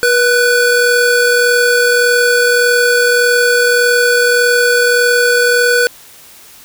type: tone pair together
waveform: square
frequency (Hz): 484.2 / 1494.3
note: B4 / F#6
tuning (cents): -34 / +17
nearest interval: octave + minor sixth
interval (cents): 1951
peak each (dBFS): -12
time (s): 0.03-5.87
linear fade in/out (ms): 0
effects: white hiss -39 dBFS RMS until 6.64 s